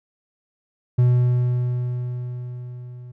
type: tone with level ramp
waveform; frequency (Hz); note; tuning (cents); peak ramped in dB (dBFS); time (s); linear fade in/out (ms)
triangle; 123.47; B2; 0; -10 to -34; 0.98-3.12; 10
effects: none